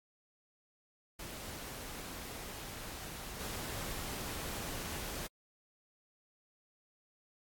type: noise with level steps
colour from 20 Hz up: pink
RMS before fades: -45 / -41 dBFS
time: 1.19-5.27 s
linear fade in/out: 5 ms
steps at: 3.39 s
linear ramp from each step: 20 ms
effects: AAC 64 kbps